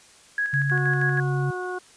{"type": "tone with tremolo", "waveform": "sine", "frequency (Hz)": 1661.2, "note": "G#6", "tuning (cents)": 0, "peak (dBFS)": -21, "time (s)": [0.38, 1.2], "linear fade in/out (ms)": 2, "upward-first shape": "square", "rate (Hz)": 6.3, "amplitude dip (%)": 50}
{"type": "tone", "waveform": "sine", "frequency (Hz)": 138.59, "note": "C#3", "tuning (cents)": 0, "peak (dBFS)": -22, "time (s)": [0.53, 1.51], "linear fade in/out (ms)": 10}
{"type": "harmonic tone", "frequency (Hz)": 364.6, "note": "F#4", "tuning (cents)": -25, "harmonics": [1, 2, 3, 4], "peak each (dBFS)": [-30, -35, -37, -34], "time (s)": [0.71, 1.79], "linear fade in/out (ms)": 10}
{"effects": ["white hiss -52 dBFS RMS until 1.96 s", "resampled to 22050 Hz"]}